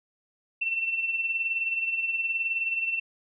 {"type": "tone with tremolo", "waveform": "sine", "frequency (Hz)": 2693, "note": "E7", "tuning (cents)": 36, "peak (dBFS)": -23, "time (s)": [0.61, 3], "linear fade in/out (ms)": 10, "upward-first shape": "sine", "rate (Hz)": 19, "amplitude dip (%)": 55, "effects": []}